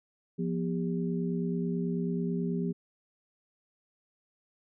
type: tone cluster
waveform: sine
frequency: 174 / 243.2 / 400.2 Hz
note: F3 / B3 / G4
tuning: -6 / -26 / +36 cents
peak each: -30 / -34 / -36 dBFS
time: 0.38-2.73 s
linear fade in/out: 20 ms
effects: none